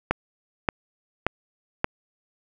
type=click train; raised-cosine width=0.5 ms; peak=-5 dBFS; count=4; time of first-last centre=0.11-1.844 s; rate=1.73 Hz; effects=none